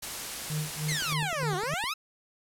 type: noise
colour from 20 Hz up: white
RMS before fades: -36 dBFS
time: 0.02-1.14 s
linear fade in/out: 10 ms
type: tone with tremolo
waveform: triangle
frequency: 152.8 Hz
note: D#3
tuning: 31 cents flat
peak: -26 dBFS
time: 0.5-1.74 s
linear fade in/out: 0 ms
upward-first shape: sine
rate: 3.3 Hz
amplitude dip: 100%
type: exponential two-way sweep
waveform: 15% pulse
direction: down then up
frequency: 2230 to 351.1 to 1345 Hz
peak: -23 dBFS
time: 0.88-1.94 s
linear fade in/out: 10 ms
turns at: 1.56 s
type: click train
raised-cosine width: 2 ms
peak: -29 dBFS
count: 10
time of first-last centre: 0.92-1.839 s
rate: 9.79 Hz
effects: low-pass 12000 Hz 12 dB/octave